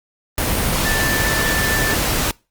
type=tone in noise; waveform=sine; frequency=1765 Hz; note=A6; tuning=5 cents sharp; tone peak=-21 dBFS; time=0.85-1.94 s; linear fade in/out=0 ms; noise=pink; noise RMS=-19 dBFS; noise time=0.38-2.31 s; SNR=-5 dB; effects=noise-tail reverb RT60 0.3 s tail -25 dB re dry + Opus 32 kbps